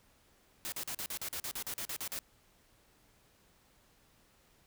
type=noise bursts; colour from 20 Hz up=white; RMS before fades=-39 dBFS; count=14; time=0.65-2.19 s; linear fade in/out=0 ms; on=71 ms; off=42 ms; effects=pink hiss -67 dBFS RMS until 4.66 s